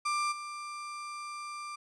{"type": "tone with level steps", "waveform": "35% pulse", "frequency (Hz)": 1185, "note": "D6", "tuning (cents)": 15, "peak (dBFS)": [-27, -37], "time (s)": [0.05, 1.76], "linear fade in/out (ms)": 10, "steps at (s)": 0.31, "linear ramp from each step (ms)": 20, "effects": ["resampled to 24000 Hz"]}